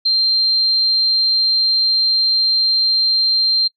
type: tone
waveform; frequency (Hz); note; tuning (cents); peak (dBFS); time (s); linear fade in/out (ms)
sine; 4162; C8; -10; -12; 0.05-3.68; 10
effects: noise-tail reverb RT60 0.1 s tail -23 dB re dry